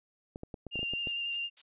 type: clicks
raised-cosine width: 2 ms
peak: -27 dBFS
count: 9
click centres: 0.359 / 0.434 / 0.542 / 0.667 / 0.757 / 0.792 / 0.83 / 0.936 / 1.072 s
type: tone with vibrato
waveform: sine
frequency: 2794 Hz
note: F7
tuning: in tune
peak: -32 dBFS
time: 0.71-1.5 s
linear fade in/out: 50 ms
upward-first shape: square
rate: 11 Hz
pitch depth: 13 cents each way
type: noise bursts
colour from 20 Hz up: violet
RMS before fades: -39 dBFS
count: 3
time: 1.07-1.617 s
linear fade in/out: 5 ms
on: 49 ms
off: 200 ms
effects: resampled to 8000 Hz